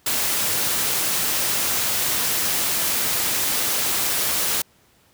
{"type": "noise", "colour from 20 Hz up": "white", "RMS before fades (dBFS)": -22, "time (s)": [0.06, 4.62], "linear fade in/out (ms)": 5, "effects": ["pink hiss -58 dBFS RMS until 5.13 s", "high-pass 60 Hz 12 dB/octave"]}